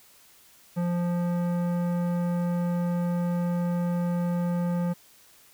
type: tone with tanh clipping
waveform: sine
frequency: 174.61 Hz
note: F3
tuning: in tune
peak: -26 dBFS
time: 0.76-4.94 s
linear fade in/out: 20 ms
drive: 15 dB
effects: white hiss -56 dBFS RMS until 5.53 s